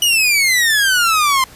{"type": "exponential sweep", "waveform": "sawtooth", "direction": "down", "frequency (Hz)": [2960, 1032], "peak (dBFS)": -8, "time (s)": [0.02, 1.44], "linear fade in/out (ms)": 2, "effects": ["pink hiss -41 dBFS RMS until 1.55 s", "resampled to 32000 Hz"]}